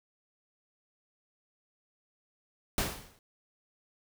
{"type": "noise with exponential decay", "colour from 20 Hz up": "pink", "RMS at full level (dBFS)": -27, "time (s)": [2.78, 3.19], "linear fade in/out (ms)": 1, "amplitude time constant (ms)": 89, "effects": []}